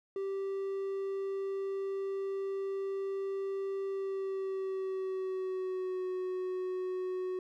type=tone with pitch glide; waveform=triangle; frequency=390.4 to 369.1 Hz; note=G4 to F#4; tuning=-7 to -4 cents; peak=-31 dBFS; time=0.16-7.39 s; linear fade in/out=2 ms; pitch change=-97 cents; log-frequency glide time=3.88-6.06 s; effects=none